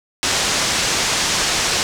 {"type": "low-pass noise", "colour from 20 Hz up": "white", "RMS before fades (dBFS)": -19, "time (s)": [0.23, 1.83], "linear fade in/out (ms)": 0, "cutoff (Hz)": 7200, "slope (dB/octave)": 24, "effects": []}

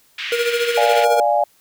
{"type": "band-pass noise", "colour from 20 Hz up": "white", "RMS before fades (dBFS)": -27, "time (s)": [0.18, 1.05], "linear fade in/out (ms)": 5, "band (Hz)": [1800, 3200], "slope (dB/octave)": 24}
{"type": "tone with tremolo", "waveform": "square", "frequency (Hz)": 473.9, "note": "A#4", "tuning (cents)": 28, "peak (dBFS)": -16, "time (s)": [0.32, 1.2], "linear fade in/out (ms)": 2, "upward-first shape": "sine", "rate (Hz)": 14, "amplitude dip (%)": 60}
{"type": "chord", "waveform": "sine", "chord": "D diminished", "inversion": "none", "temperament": "equal", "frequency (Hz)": [587.3, 698.5, 830.6], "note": ["D5", "F5", "Ab5"], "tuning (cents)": [0, 0, 0], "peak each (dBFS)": -18, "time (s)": [0.77, 1.44], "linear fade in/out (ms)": 5}
{"effects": ["white hiss -56 dBFS RMS until 1.6 s"]}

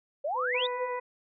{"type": "exponential sweep", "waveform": "sine", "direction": "up", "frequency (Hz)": [539, 3882], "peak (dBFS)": -28, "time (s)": [0.24, 0.67], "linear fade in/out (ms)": 10}
{"type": "tone with vibrato", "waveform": "sine", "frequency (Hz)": 500, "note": "B4", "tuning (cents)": 21, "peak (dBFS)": -31, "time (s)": [0.34, 1], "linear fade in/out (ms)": 50, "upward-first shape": "sine", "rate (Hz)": 4.6, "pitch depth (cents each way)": 23}
{"type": "harmonic tone", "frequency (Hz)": 493.9, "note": "B4", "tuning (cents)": 0, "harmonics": [1, 2, 3, 4, 5], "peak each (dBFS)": [-36, -34, -49, -41, -50], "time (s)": [0.54, 1], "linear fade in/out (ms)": 10}
{"effects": []}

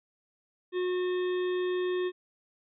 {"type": "harmonic tone with a mistuned harmonic", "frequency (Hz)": 362.7, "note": "F#4", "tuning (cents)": -34, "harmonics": [1, 3, 5, 7, 9, 10], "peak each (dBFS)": [-27, -43, -42, -49, -49, -49], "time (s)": [0.72, 2.12], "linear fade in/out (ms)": 50, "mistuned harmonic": 7, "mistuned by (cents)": 17, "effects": []}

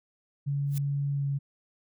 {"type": "tone with pitch glide", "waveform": "sine", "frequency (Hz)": [141.4, 139.86], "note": ["C#3", "C#3"], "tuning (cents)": [35, 16], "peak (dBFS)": -26, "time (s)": [0.46, 1.39], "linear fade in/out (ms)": 20, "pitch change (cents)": -19, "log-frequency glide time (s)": [1.13, 1.26]}
{"type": "noise with exponential growth", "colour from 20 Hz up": "blue", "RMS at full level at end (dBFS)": -37, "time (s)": [0.66, 0.78], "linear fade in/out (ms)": 1, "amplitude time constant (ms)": 24}
{"effects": []}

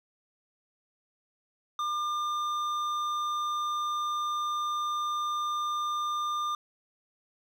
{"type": "tone with hard clipping", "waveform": "triangle", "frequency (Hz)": 1200, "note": "D6", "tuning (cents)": 37, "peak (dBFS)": -30, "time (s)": [1.79, 6.55], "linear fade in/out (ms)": 2, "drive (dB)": 12, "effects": []}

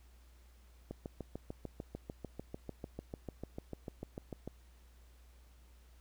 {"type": "click train", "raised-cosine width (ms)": 2, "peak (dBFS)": -28, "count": 25, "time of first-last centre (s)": [0.91, 4.476], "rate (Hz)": 6.73, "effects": ["added 60 Hz sine -58 dBFS peak until 6 s", "pink hiss -69 dBFS RMS until 6 s"]}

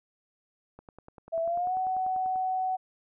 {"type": "click train", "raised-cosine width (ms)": 1, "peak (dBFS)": -33, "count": 17, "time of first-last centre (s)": [0.79, 2.359], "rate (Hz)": 10.2}
{"type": "tone with pitch glide", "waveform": "sine", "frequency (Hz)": [659.3, 748.6], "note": ["E5", "F#5"], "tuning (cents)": [0, 20], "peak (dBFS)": -26, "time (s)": [1.32, 2.77], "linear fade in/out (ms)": 20, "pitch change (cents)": 220, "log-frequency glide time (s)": [1.42, 1.75]}
{"effects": []}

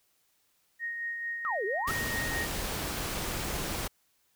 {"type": "tone with tremolo", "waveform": "sine", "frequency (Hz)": 1864.7, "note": "A#6", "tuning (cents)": 0, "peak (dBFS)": -31, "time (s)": [0.79, 2.48], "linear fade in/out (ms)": 50, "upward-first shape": "sine", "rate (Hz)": 4.5, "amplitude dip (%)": 35}
{"type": "exponential two-way sweep", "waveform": "sine", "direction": "down then up", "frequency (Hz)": [1369, 370, 1369], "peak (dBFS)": -30, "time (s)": [1.45, 1.91], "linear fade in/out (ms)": 0, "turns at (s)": 1.65}
{"type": "noise", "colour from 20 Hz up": "pink", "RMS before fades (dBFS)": -34, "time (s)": [1.87, 3.88], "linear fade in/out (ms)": 10}
{"effects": ["white hiss -71 dBFS RMS until 4.35 s"]}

